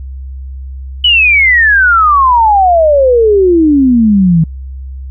sine exponential sweep, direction down, 3007 to 157.2 Hz, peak -4 dBFS, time 1.04-4.44 s, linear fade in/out 5 ms, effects added 66 Hz sine -21 dBFS peak until 5.1 s

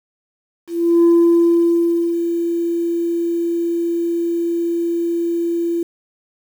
sine tone with ADSR envelope, 339.5 Hz, F4, 49 cents flat, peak -6 dBFS, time 0.67-5.83 s, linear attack 370 ms, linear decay 1100 ms, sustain -10 dB, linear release 3 ms, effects tanh soft clip ceiling -7 dBFS + 7-bit

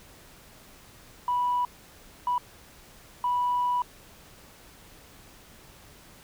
sine tone bursts at uneven times, 982 Hz, B5, 10 cents flat, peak -22 dBFS, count 3, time 1.28-1.65 / 2.27-2.38 / 3.24-3.82 s, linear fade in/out 2 ms, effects tanh soft clip ceiling -19 dBFS + pink hiss -52 dBFS RMS until 6.23 s

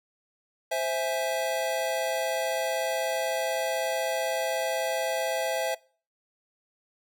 square chord, C augmented, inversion none, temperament equal, 523.3 / 659.3 / 830.6 Hz, C5 / E5 / G#5, 0 / 0 / 0 cents, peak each -32 / -29 / -34 dBFS, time 0.71-5.75 s, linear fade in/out 10 ms, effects noise-tail reverb RT60 0.4 s tail -22 dB re dry

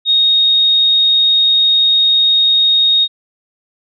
sine tone, 3729 Hz, A#7, in tune, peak -8 dBFS, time 0.05-3.08 s, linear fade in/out 50 ms, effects none

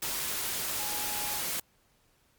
sine tone in noise, 835 Hz, G#5, 9 cents sharp, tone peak -41 dBFS, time 0.79-1.4 s, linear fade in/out 5 ms, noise white, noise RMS -33 dBFS, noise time 0.02-1.6 s, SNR -11 dB, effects pink hiss -68 dBFS RMS until 2.38 s + Opus 48 kbps

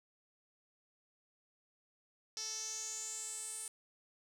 sawtooth tone with band-pass filter sweep, 439.2 Hz, A4, 3 cents flat, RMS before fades -43 dBFS, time 2.37-3.68 s, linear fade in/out 0 ms, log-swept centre 5500 to 9000 Hz, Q 7.2, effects none

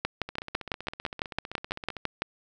two click trains, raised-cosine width 0.3 ms, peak -11 / -21 dBFS, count 14 / 27, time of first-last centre 0.05-2.22 / 0.29-1.967 s, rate 5.99 / 15.5 Hz, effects none

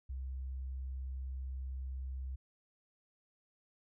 sine tone, 65.41 Hz, C2, in tune, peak -38 dBFS, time 0.09-2.36 s, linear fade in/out 10 ms, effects none

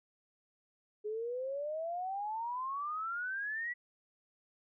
sine exponential sweep, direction up, 415.3 to 1968 Hz, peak -35 dBFS, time 1.04-3.74 s, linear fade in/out 20 ms, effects none

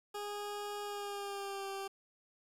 20% pulse tone with pitch glide, 411.8 to 391.4 Hz, G#4 to G4, -15 to -3 cents, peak -34 dBFS, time 0.14-1.88 s, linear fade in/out 10 ms, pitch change -88 cents, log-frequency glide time 0.83-1.68 s, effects resampled to 32000 Hz + 10-bit

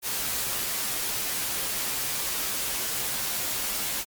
white noise with comb filter, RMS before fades -29 dBFS, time 0.02-4.05 s, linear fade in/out 50 ms, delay 12 ms, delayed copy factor -0.5, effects MP3 96 kbps

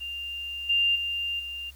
sine tone with level steps, 2794 Hz, F7, in tune, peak -32 / -20 / -27 / -33 dBFS, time 0-1.71 s, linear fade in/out 20 ms, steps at 0.69 / 0.95 / 1.39 s, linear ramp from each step 10 ms, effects added 67 Hz sine -48 dBFS peak until 1.75 s + white hiss -57 dBFS RMS until 1.75 s

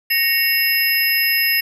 sine tone cluster, 1865 / 2209 / 2751 / 5110 / 11730 Hz, A#6 / C#7 / F7 / D#8 / F#9, 0 / -7 / -27 / +45 / -16 cents, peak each -21 dBFS, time 0.1-1.61 s, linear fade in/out 10 ms, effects none

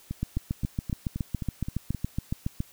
two click trains, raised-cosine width 5 ms, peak -15 / -19 dBFS, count 18 / 8, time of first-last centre 0.23-2.604 / 0.11-1.947 s, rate 7.16 / 3.81 Hz, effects white hiss -55 dBFS RMS until 2.72 s

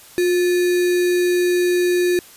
sine tone with sample-and-hold, 356.5 Hz, F4, 36 cents sharp, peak -14 dBFS, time 0.18-2.19 s, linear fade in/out 0 ms, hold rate 2100 Hz, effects white hiss -44 dBFS RMS until 2.36 s + resampled to 32000 Hz

